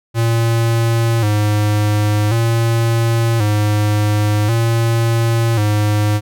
square tone with vibrato, 110 Hz, A2, in tune, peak -13 dBFS, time 0.14-6.21 s, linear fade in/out 50 ms, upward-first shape square, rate 0.46 Hz, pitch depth 82 cents each way, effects none

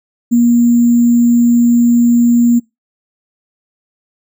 sine tone with sample-and-hold, 237.7 Hz, A#3, 34 cents sharp, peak -6 dBFS, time 0.31-2.6 s, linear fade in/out 20 ms, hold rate 7350 Hz, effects noise-tail reverb RT60 0.2 s tail -24 dB re dry

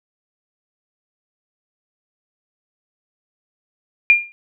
sine tone with exponential decay, 2403 Hz, D7, 39 cents sharp, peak -4 dBFS, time 4.1-4.32 s, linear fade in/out 0 ms, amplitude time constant 46 ms, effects none

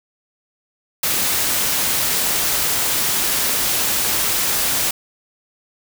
white noise, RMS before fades -19 dBFS, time 1.03-4.91 s, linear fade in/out 5 ms, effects none

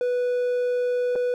triangle tone with dropouts, 492.9 Hz, B4, 3 cents flat, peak -19 dBFS, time 0.01-1.34 s, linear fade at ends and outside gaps 1 ms, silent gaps 1.155-1.159 s, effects none

